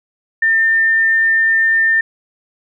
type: tone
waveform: sine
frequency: 1802 Hz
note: A6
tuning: 41 cents sharp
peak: -10 dBFS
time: 0.42-2.01 s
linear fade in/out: 5 ms
effects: none